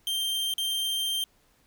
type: tone with dropouts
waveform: 45% pulse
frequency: 3157 Hz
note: G7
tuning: 12 cents sharp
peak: -26 dBFS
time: 0.07-1.24 s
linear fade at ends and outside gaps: 1 ms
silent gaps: 0.539-0.581 s
effects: pink hiss -65 dBFS RMS until 1.66 s